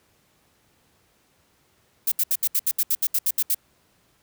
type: noise bursts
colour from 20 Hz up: violet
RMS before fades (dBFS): -21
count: 13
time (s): 2.07-3.546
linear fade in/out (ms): 5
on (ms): 48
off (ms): 71
effects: pink hiss -63 dBFS RMS until 4.22 s + high-pass 60 Hz 12 dB/octave